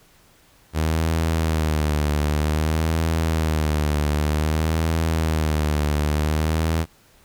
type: tone with vibrato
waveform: sawtooth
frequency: 77.78 Hz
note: D#2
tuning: in tune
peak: -15 dBFS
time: 0.73-6.86 s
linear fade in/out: 50 ms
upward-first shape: sine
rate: 0.53 Hz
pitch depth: 79 cents each way
effects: pink hiss -55 dBFS RMS until 7.24 s